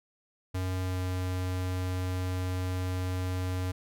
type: tone with pitch glide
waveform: square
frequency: 92.5 to 91.81 Hz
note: F#2 to F#2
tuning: 0 to -13 cents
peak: -30 dBFS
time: 0.54-3.72 s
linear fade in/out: 10 ms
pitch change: -13 cents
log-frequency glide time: 0.83-0.99 s
effects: none